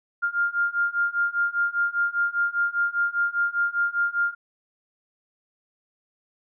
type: beating tone pair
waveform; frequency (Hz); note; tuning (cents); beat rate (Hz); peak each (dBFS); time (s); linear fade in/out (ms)
sine; 1400 / 1405; F6 / F6; +4 / +10; 5; -25 / -24; 0.22-4.35; 20
effects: none